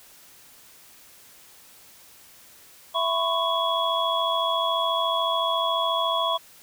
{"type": "tone cluster", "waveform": "sine", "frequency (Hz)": [664, 1003, 1097, 3353], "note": ["E5", "B5", "C#6", "G#7"], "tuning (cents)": [12, 26, -18, 16], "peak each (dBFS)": -27, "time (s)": [2.94, 6.38], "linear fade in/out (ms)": 20, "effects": ["white hiss -51 dBFS RMS until 6.62 s"]}